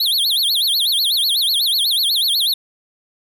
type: tone with vibrato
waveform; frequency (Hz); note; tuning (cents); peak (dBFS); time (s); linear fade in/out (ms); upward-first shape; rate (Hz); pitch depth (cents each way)
square; 3746; A#7; +8; -15; 0-2.54; 5; sine; 8.1; 290
effects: none